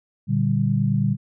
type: chord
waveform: sine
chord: G minor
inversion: first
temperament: just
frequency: 117.6 / 147 / 196 Hz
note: Bb2 / D3 / G3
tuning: +16 / +2 / 0 cents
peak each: -22 dBFS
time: 0.27-1.17 s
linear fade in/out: 50 ms
effects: none